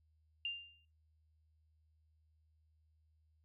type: tone with exponential decay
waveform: sine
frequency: 2794 Hz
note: F7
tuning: in tune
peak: -34 dBFS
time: 0.45-0.85 s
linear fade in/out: 2 ms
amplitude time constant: 85 ms
effects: noise-tail reverb RT60 0.2 s tail -18 dB re dry + added 78 Hz sine -70 dBFS peak until 3.44 s